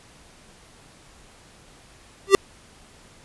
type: tone with exponential growth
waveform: square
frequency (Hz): 392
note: G4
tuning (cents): 0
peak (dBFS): -6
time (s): 2.27-2.35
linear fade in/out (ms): 1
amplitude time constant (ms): 16
effects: pink hiss -51 dBFS RMS until 3.24 s + resampled to 24000 Hz